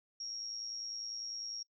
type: tone with amplitude modulation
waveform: sine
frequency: 5588 Hz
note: F8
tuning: in tune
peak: -37 dBFS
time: 0.2-1.63 s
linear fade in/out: 5 ms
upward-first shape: sine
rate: 110 Hz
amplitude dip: 55%
effects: noise-tail reverb RT60 0.1 s tail -25 dB re dry